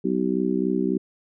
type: harmonic tone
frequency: 63.6 Hz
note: C2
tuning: 48 cents flat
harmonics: 3 / 4 / 5 / 6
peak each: -26 / -26 / -26 / -26 dBFS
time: 0.04-0.98 s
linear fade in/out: 10 ms
effects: none